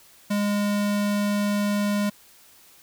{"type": "tone", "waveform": "square", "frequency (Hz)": 205.1, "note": "G#3", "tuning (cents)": -21, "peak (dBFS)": -22, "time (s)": [0.3, 2.1], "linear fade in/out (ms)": 10, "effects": ["white hiss -53 dBFS RMS until 2.82 s"]}